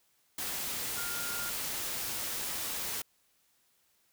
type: tone in noise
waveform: sine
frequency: 1409 Hz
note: F6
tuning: 15 cents sharp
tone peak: -40 dBFS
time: 0.97-1.5 s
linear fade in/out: 5 ms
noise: white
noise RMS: -36 dBFS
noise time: 0.38-3.02 s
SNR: -7 dB
effects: white hiss -71 dBFS RMS until 4.12 s